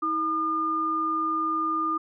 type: tone pair together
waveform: sine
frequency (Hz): 320.4 / 1211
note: E4 / D#6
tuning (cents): -49 / -47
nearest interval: octave + major seventh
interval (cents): 2302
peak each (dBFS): -31 / -24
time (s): 0.02-1.98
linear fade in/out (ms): 10
effects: none